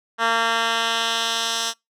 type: tone with band-pass filter sweep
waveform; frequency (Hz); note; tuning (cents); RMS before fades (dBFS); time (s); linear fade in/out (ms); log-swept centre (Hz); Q
10% pulse; 228.8; A#3; -32; -22; 0.18-1.74; 50; 1700 to 5300; 1.2
effects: noise-tail reverb RT60 0.2 s tail -26 dB re dry